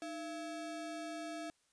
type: ring-modulated tone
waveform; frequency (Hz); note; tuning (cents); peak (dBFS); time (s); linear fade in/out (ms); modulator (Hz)
square; 493.9; B4; 0; -39; 0.02-1.5; 0; 185
effects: white hiss -75 dBFS RMS until 1.72 s + resampled to 22050 Hz

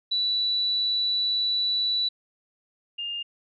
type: tone pair in turn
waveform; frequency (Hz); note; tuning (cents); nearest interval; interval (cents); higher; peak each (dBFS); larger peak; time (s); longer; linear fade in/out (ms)
sine; 3951 / 2816; B7 / F7; 0 / +14; tritone; 586; first; -22 / -29; first; 0.11-2.09 / 2.98-3.23; first; 10
effects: none

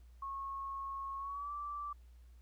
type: tone with pitch glide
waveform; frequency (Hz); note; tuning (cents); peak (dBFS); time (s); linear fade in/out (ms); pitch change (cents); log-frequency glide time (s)
sine; 1094 to 1165.8; C#6 to D6; -23 to -13; -39; 0.22-1.93; 5; +110; 1.18-1.52
effects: added 60 Hz sine -55 dBFS peak until 2.41 s + pink hiss -75 dBFS RMS until 2.41 s

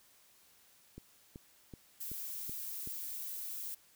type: click train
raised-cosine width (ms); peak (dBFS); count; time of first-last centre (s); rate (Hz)
3; -34; 6; 0.98-2.874; 2.64
type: noise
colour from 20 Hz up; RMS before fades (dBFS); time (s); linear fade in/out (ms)
violet; -42; 2-3.75; 10
effects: white hiss -65 dBFS RMS until 3.95 s

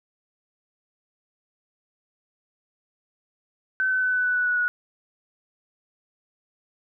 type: tone with pitch steps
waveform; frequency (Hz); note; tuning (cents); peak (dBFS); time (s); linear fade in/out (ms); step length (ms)
sine; 1527 / 1517.3 / 1507.7 / 1498.2 / 1488.7 / 1479.3 / 1469.9 / 1460.6; G6 / F#6 / F#6 / F#6 / F#6 / F#6 / F#6 / F#6; -46 / +43 / +32 / +21 / +10 / -1 / -12 / -23; -20; 3.8-4.68; 0; 110
effects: none

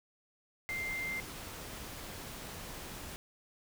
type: tone in noise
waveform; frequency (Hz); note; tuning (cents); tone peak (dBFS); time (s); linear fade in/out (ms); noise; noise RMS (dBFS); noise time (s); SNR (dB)
sine; 2093; C7; 0; -35; 0.69-1.2; 0; pink; -45; 0.69-3.16; +7
effects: none

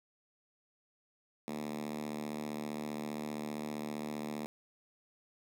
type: tone with high-pass filter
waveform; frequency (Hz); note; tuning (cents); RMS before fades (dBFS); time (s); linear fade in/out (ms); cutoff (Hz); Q
5% pulse; 75.2; D2; +42; -40; 1.48-4.46; 0; 210; 3.4
effects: none

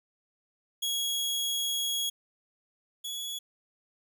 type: tone pair in turn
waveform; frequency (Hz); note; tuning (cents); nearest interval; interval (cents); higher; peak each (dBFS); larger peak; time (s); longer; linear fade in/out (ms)
sawtooth; 3322 / 3378; G#7 / G#7; 0 / +29; unison; 29; second; -25 / -31; first; 0.82-2.1 / 3.04-3.39; first; 10
effects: none

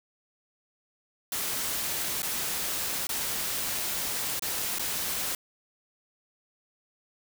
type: noise with dropouts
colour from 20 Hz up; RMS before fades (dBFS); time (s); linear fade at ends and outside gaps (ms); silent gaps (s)
white; -31; 1.32-5.35; 2; 2.221-2.229 / 3.07-3.091 / 4.395-4.422 / 4.786-4.794
effects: none

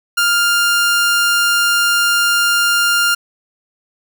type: tone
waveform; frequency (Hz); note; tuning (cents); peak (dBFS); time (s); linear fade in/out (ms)
sawtooth; 1400; F6; +4; -8; 0.17-3.15; 10
effects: none

